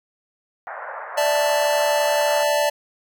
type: band-pass noise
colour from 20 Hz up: pink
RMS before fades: -33 dBFS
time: 0.67-2.43 s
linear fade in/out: 0 ms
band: 560 to 1800 Hz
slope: 48 dB/octave
type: chord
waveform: square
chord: D suspended second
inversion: none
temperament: equal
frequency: 587.3 / 659.3 / 880 Hz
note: D5 / E5 / A5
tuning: 0 / 0 / 0 cents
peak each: -20 / -26 / -24 dBFS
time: 1.17-2.7 s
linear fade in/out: 10 ms
effects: none